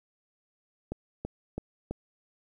click train, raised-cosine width 2 ms, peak -20 dBFS, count 4, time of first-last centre 0.92-1.91 s, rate 3.03 Hz, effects 10-bit

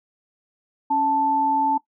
sine tone pair together, 277.2 / 880 Hz, C#4 / A5, 0 / 0 cents, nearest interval octave + minor sixth, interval 2000 cents, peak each -26 / -18 dBFS, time 0.9-1.78 s, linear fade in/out 10 ms, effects noise-tail reverb RT60 0.1 s tail -17 dB re dry

